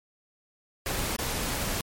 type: noise with dropouts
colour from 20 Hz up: pink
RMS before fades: -30 dBFS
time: 0.86-1.81 s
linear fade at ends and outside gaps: 1 ms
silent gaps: 1.163-1.188 s
effects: MP3 64 kbps